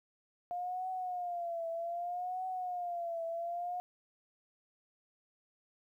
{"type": "tone with vibrato", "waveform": "sine", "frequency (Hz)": 704, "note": "F5", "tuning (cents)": 14, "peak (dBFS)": -35, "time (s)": [0.51, 3.8], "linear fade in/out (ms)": 0, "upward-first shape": "triangle", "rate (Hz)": 0.64, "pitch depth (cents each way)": 110, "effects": ["12-bit"]}